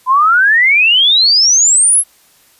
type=exponential sweep; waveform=sine; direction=up; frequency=997 to 11240 Hz; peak=-6 dBFS; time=0.06-2.04 s; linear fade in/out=50 ms; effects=white hiss -49 dBFS RMS until 2.59 s + resampled to 32000 Hz